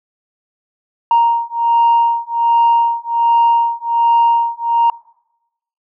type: beating tone pair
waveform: sine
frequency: 932.3 / 933.6 Hz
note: A#5 / A#5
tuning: 0 / +2 cents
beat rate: 1.3 Hz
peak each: -12 dBFS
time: 1.11-4.9 s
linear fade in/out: 2 ms
effects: noise-tail reverb RT60 0.9 s tail -23 dB re dry + tanh soft clip ceiling -5 dBFS